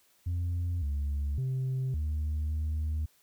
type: tone with pitch steps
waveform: sine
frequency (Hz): 87.3 / 71.3 / 130.8 / 76.1 / 77.2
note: F2 / C#2 / C3 / D#2 / D#2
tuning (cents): 0 / +49 / 0 / -38 / -13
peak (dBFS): -26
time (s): 0.26-3.06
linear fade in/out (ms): 10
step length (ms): 560
effects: tanh soft clip ceiling -27 dBFS + white hiss -66 dBFS RMS until 3.22 s